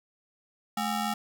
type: ring-modulated tone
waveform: 25% pulse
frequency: 515 Hz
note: C5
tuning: 28 cents flat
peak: -21 dBFS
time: 0.77-1.14 s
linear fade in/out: 5 ms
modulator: 300 Hz
effects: none